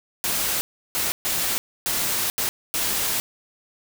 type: noise bursts at uneven times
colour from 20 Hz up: white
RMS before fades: -24 dBFS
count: 6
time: 0.24-0.61 / 0.95-1.12 / 1.25-1.58 / 1.86-2.3 / 2.38-2.49 / 2.74-3.2 s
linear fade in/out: 0 ms
effects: none